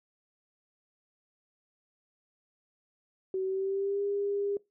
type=tone with pitch glide; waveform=sine; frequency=378.4 to 403.2 Hz; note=F#4 to G4; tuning=+39 to +49 cents; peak=-28 dBFS; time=3.34-4.57 s; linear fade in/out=2 ms; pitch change=+110 cents; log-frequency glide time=3.44-4.02 s; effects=noise-tail reverb RT60 0.2 s tail -21 dB re dry